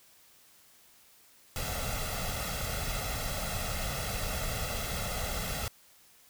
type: noise with comb filter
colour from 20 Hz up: pink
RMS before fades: -34 dBFS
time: 1.56-5.68 s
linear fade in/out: 0 ms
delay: 1.5 ms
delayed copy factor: +0.75
effects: white hiss -60 dBFS RMS until 6.29 s